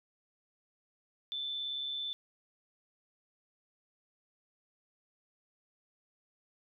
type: tone with amplitude modulation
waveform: sine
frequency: 3520 Hz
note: A7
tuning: in tune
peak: -33 dBFS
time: 1.32-2.13 s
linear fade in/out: 0 ms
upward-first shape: sine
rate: 138 Hz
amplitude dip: 40%
effects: none